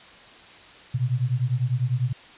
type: beating tone pair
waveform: sine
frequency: 120 / 130 Hz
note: B2 / C3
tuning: -49 / -11 cents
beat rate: 10 Hz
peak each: -24 dBFS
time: 0.94-2.13 s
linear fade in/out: 10 ms
effects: white hiss -47 dBFS RMS until 2.37 s + resampled to 8000 Hz